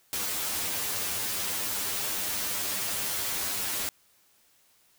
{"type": "noise with comb filter", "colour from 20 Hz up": "white", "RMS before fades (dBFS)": -31, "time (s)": [0.13, 3.89], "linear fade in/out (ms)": 0, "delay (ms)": 10, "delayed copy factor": 0.75, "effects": ["white hiss -64 dBFS RMS until 4.98 s"]}